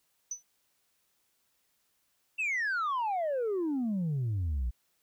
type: tone with exponential decay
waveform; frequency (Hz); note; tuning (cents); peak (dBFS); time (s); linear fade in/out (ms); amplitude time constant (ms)
sine; 6000; F#8; +23; -29; 0.31-0.43; 5; 25
type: exponential sweep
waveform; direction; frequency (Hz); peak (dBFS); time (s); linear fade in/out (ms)
sine; down; 2719 to 55.7; -26; 2.38-4.71; 20
effects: tanh soft clip ceiling -27 dBFS + white hiss -74 dBFS RMS until 5.02 s